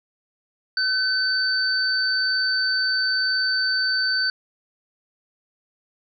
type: tone pair together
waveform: sine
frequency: 1522 / 4561 Hz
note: F#6 / C#8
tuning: +48 / +49 cents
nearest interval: octave + perfect fifth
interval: 1901 cents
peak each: -22 dBFS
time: 0.77-4.3 s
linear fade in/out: 2 ms
effects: none